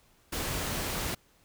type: noise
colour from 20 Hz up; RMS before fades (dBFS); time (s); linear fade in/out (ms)
pink; -33; 0.32-1.15; 10
effects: pink hiss -64 dBFS RMS until 1.44 s